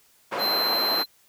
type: band-pass noise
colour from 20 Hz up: white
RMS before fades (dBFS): -29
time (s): 0.31-1.04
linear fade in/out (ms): 20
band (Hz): 380 to 1100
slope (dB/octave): 12
type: tone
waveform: square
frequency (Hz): 4106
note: C8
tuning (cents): -33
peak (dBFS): -23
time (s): 0.38-1.06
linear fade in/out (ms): 50
effects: white hiss -60 dBFS RMS until 1.28 s